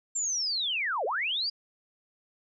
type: linear two-way sweep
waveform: sine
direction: down then up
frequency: 7460 to 397.3 to 4920 Hz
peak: -27 dBFS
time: 0.15-1.5 s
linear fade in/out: 10 ms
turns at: 1.05 s
effects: none